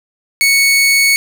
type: tone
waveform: sawtooth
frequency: 2217 Hz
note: C#7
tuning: in tune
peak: -5 dBFS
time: 0.41-1.16 s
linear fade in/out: 0 ms
effects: 7-bit